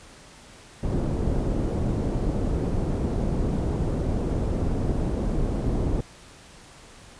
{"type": "low-pass noise", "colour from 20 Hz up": "pink", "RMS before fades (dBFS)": -25, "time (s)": [0.83, 6.01], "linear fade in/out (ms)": 5, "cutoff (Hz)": 440, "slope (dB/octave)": 12, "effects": ["pink hiss -48 dBFS RMS until 7.19 s", "resampled to 22050 Hz"]}